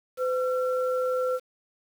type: tone pair together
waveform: sine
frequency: 508 / 1356.2 Hz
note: B4 / E6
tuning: +49 / +49 cents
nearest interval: octave + perfect fourth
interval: 1700 cents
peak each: -24 / -32 dBFS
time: 0.17-1.4 s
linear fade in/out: 50 ms
effects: 8-bit